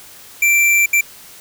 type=tone bursts at uneven times; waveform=square; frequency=2349 Hz; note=D7; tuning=in tune; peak=-11 dBFS; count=2; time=0.42-0.86 / 0.93-1.01 s; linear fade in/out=5 ms; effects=white hiss -40 dBFS RMS until 1.4 s